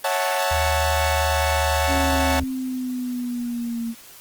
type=chord; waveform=sawtooth; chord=F# minor seventh; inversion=second; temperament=equal with one note detuned; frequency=554.4 / 655.1 / 740 / 880 Hz; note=C#5 / E5 / F#5 / A5; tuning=0 / -11 / 0 / 0 cents; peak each=-21 / -24 / -22 / -21 dBFS; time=0.04-2.4 s; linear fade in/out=5 ms
type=tone with pitch glide; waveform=sine; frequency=77.78 to 74.53 Hz; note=D#2 to D2; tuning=0 to +26 cents; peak=-23 dBFS; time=0.51-2.44 s; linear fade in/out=5 ms; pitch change=-74 cents; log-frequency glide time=0.62-2.17 s
type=linear sweep; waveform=sine; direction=down; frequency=275.5 to 229 Hz; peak=-24 dBFS; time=1.87-3.95 s; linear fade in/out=50 ms
effects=white hiss -45 dBFS RMS until 4.2 s + Opus 24 kbps